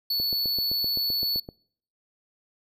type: tone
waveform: square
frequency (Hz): 4435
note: C#8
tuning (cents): 0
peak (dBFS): -24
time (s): 0.1-1.4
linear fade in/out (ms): 5
type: click train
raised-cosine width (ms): 2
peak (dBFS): -24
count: 11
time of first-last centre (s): 0.2-1.489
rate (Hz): 7.76
effects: noise-tail reverb RT60 0.6 s tail -26 dB re dry